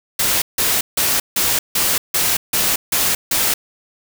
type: noise bursts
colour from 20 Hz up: white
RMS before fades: -17 dBFS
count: 9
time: 0.19-3.54 s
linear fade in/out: 5 ms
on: 230 ms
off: 160 ms
effects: none